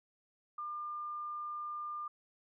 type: tone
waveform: sine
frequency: 1200 Hz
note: D6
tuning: 37 cents sharp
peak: -38 dBFS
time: 0.58-2.08 s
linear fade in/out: 5 ms
effects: none